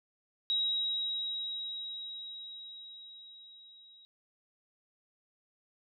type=tone with level ramp; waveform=sine; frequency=3828 Hz; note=A#7; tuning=45 cents sharp; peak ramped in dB=-27 to -55 dBFS; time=0.5-4.05 s; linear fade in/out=0 ms; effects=none